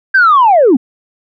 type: linear sweep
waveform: sine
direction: down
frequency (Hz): 1606 to 223.6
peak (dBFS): -3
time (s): 0.14-0.77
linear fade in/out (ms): 10
effects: tanh soft clip ceiling -1 dBFS